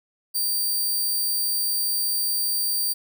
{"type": "tone", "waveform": "5% pulse", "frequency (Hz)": 4673, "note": "D8", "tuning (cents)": -9, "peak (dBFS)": -15, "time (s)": [0.34, 2.94], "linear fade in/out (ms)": 20, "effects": []}